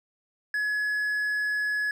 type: tone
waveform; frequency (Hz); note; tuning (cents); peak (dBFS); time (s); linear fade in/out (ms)
triangle; 1693; G#6; +33; -23; 0.54-1.91; 2
effects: none